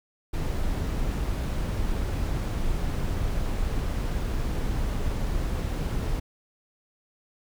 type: noise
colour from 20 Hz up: brown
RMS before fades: -27 dBFS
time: 0.33-6.2 s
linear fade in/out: 10 ms
effects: none